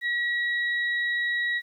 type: tone pair together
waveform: sine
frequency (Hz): 1918 / 3829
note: A#6 / A#7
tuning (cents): +49 / +46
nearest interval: octave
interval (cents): 1197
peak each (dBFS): -24 / -35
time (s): 0.01-1.62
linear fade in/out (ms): 50
effects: 10-bit